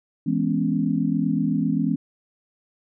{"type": "chord", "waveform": "sine", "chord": "C# minor seventh", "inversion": "first", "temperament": "equal with one note detuned", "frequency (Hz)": [164.81, 207.7, 249.4, 277.2], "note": ["E3", "G#3", "B3", "C#4"], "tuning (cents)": [0, 0, 17, 0], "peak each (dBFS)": -25, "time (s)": [0.26, 1.96], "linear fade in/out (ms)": 10, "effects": []}